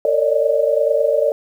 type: tone cluster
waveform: sine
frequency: 455.2 / 560 / 582 / 611 Hz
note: A#4 / C#5 / D5 / D#5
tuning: -41 / +18 / -16 / -32 cents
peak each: -19 dBFS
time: 0.05-1.32 s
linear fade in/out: 2 ms
effects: 8-bit